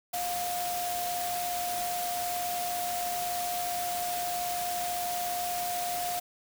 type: tone in noise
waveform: sine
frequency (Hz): 709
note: F5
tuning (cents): +26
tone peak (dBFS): -31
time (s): 0.13-6.2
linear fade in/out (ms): 10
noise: white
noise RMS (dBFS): -36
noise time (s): 0.13-6.2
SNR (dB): +2
effects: none